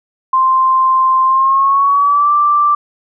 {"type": "tone with pitch glide", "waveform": "sine", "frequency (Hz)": [1046.5, 1174.7], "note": ["C6", "D6"], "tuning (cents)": [0, 0], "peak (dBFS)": -8, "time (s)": [0.33, 2.75], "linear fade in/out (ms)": 5, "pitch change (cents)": 200, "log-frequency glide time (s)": [1.25, 2.32], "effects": []}